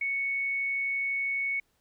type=tone; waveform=sine; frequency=2217 Hz; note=C#7; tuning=in tune; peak=-27 dBFS; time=0.01-1.6 s; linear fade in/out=5 ms; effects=pink hiss -72 dBFS RMS until 1.8 s